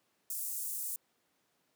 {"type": "high-pass noise", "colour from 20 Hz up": "pink", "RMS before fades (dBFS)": -38, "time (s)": [0.3, 0.96], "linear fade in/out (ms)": 2, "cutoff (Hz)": 8300, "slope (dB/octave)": 24, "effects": ["pink hiss -75 dBFS RMS until 1.75 s", "high-pass 200 Hz 12 dB/octave"]}